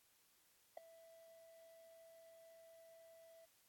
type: tone with ADSR envelope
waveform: triangle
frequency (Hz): 659.3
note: E5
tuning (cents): 0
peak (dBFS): -39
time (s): 0.77-3.46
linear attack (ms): 5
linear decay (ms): 4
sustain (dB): -20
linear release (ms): 17
effects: white hiss -74 dBFS RMS until 3.68 s + AAC 64 kbps

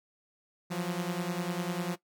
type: beating tone pair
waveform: sawtooth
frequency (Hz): 171.6 / 181.6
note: F3 / F#3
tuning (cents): -30 / -32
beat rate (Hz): 10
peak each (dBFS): -30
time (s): 0.7-1.96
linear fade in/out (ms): 20
effects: noise-tail reverb RT60 0.1 s tail -17 dB re dry

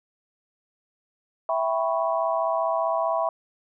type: chord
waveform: sine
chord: C# half-diminished seventh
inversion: first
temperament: equal with one note detuned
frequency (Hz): 659.3 / 784 / 987.8 / 1103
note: E5 / G5 / B5 / C#6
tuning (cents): 0 / 0 / 0 / -9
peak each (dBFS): -24 / -30 / -28 / -30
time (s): 1.49-3.29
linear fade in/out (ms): 2
effects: none

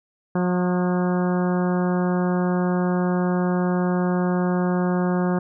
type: harmonic tone with a mistuned harmonic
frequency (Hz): 180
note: F#3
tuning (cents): -47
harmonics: 1 / 2 / 3 / 4 / 5 / 6 / 7 / 8 / 9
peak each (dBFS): -20 / -26 / -30 / -32 / -34 / -36 / -37 / -38 / -39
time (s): 0.35-5.39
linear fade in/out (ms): 5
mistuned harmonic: 7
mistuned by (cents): -35
effects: none

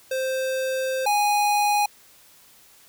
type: tone pair in turn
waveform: square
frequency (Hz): 523.3 / 827.1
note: C5 / G#5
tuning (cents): 0 / -7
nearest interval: minor sixth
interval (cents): 793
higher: second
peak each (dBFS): -24 / -19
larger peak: second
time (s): 0.11-1.06 / 1.06-1.86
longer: first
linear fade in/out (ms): 5
effects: white hiss -53 dBFS RMS until 2.88 s

